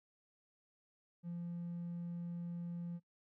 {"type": "tone", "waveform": "triangle", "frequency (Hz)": 172.4, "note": "F3", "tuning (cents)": -22, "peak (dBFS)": -37, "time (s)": [1.23, 3], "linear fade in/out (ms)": 50, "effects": ["noise-tail reverb RT60 0.1 s tail -22 dB re dry", "tanh soft clip ceiling -36 dBFS"]}